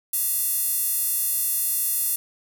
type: tone with high-pass filter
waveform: square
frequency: 389.9 Hz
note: G4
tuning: 9 cents flat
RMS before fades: -24 dBFS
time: 0.13-2.16 s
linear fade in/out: 5 ms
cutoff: 11000 Hz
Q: 1.8
effects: none